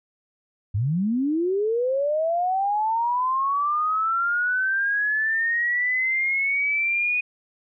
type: linear sweep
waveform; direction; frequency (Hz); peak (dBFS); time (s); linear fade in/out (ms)
sine; up; 91.3 to 2482; -20; 0.74-7.21; 10
effects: none